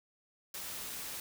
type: noise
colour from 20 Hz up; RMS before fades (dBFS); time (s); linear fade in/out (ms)
white; -42; 0.54-1.2; 2
effects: none